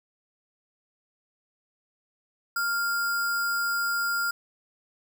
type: tone with sample-and-hold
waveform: sine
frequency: 1396.9 Hz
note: F6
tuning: in tune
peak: -24 dBFS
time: 2.56-4.31 s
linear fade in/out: 5 ms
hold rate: 6300 Hz
effects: none